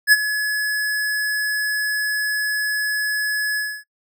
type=tone with ADSR envelope; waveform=square; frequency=1700 Hz; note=G#6; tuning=40 cents sharp; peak=-7 dBFS; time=0.07-3.84 s; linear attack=53 ms; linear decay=33 ms; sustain=-13 dB; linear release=270 ms; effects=noise-tail reverb RT60 0.1 s tail -25 dB re dry